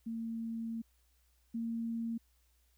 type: tone pair in turn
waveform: sine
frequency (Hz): 227.5 / 229.6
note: A#3 / A#3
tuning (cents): -42 / -26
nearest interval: unison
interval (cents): 16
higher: second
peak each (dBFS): -36 / -34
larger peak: second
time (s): 0.06-0.82 / 1.54-2.18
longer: first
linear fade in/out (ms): 10
effects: added 60 Hz sine -69 dBFS peak until 2.77 s + white hiss -75 dBFS RMS until 2.77 s